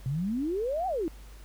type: exponential two-way sweep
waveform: sine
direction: up then down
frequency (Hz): 125.3 to 784 to 302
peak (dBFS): -27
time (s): 0.06-1.08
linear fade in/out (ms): 0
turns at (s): 0.87
effects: added 50 Hz sine -45 dBFS peak until 1.44 s + pink hiss -56 dBFS RMS until 1.44 s